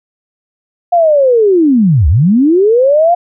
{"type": "linear two-way sweep", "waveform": "sine", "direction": "down then up", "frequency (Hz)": [714, 65.41, 714], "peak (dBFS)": -5, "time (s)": [0.92, 3.15], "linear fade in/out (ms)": 10, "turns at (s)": 2.08, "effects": []}